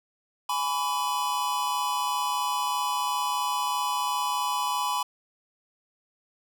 square tone cluster, 831 / 996 / 1139 Hz, G#5 / B5 / C#6, +1 / +14 / +47 cents, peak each -33 / -28 / -33 dBFS, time 0.49-5.03 s, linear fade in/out 5 ms, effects none

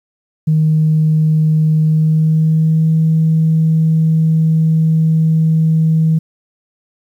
sine tone with pitch glide, 156.2 to 159.85 Hz, D#3 to D#3, +7 to +47 cents, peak -8 dBFS, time 0.47-6.19 s, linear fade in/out 10 ms, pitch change +40 cents, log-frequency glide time 1.82-2.92 s, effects tanh soft clip ceiling -4 dBFS + 8-bit

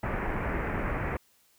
pink low-pass noise, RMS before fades -31 dBFS, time 0.03-1.17 s, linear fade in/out 5 ms, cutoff 2300 Hz, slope 48 dB/octave, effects white hiss -65 dBFS RMS until 1.58 s

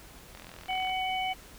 click train, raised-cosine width 0.3 ms, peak -30 dBFS, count 24, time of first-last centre 0.35-0.896 s, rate 42.1 Hz
harmonic tone, 749 Hz, F#5, 21 cents sharp, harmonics 1 / 3 / 4, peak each -30 / -35 / -36 dBFS, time 0.68-1.34 s, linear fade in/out 20 ms
effects added 50 Hz sine -55 dBFS peak until 1.58 s + pink hiss -51 dBFS RMS until 1.58 s

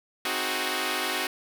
5% pulse chord, Ab dominant seventh, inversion first, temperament equal, 261.6 / 311.1 / 370 / 415.3 Hz, C4 / Eb4 / Gb4 / Ab4, 0 / 0 / 0 / 0 cents, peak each -22 / -22 / -18 / -24 dBFS, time 0.25-1.27 s, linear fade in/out 2 ms, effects none

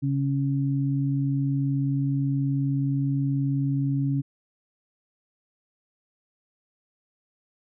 sine tone pair together, 137.92 / 276.8 Hz, C#3 / C#4, -8 / -2 cents, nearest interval octave, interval 1206 cents, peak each -23 / -27 dBFS, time 0.02-4.22 s, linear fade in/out 20 ms, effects none

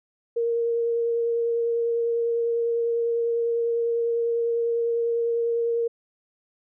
sine tone with vibrato, 466.2 Hz, A#4, in tune, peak -21 dBFS, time 0.36-5.88 s, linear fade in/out 10 ms, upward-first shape sine, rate 10 Hz, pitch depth 11 cents each way, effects none

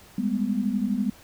sine tone cluster, 198.6 / 210.7 / 248 Hz, G3 / G#3 / B3, +23 / +25 / +7 cents, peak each -27 dBFS, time 0.18-1.1 s, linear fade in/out 5 ms, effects pink hiss -51 dBFS RMS until 1.23 s

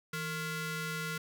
sawtooth ring-modulated tone, 619 Hz, D#5, 9 cents flat, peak -28 dBFS, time 0.13-1.18 s, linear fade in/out 5 ms, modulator 782 Hz, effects none

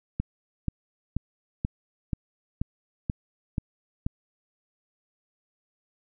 click train, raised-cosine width 5 ms, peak -14 dBFS, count 9, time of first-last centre 0.2-4.065 s, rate 2.07 Hz, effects none

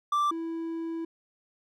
triangle tone pair in turn, 1174 / 329.4 Hz, D6 / E4, -1 / -1 cents, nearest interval octave + minor seventh, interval 2200 cents, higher first, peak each -21 / -29 dBFS, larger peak first, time 0.12-0.31 / 0.31-1.05 s, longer second, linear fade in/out 5 ms, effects none

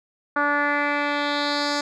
10% pulse tone with low-pass filter sweep, 290 Hz, D4, 22 cents flat, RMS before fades -23 dBFS, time 0.36-1.81 s, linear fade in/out 5 ms, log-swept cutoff 1400 to 5700 Hz, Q 3, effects none

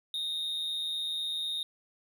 triangle tone with amplitude modulation, 3708 Hz, A#7, 10 cents flat, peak -27 dBFS, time 0.14-1.63 s, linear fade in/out 2 ms, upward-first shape sine, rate 160 Hz, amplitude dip 60%, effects 11-bit

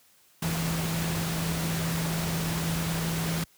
sine tone in noise, 164.5 Hz, E3, 3 cents flat, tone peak -28 dBFS, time 0.42-3.44 s, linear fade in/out 5 ms, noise pink, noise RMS -32 dBFS, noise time 0.42-3.44 s, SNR +1 dB, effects white hiss -61 dBFS RMS until 3.57 s + high-pass 60 Hz 12 dB/octave

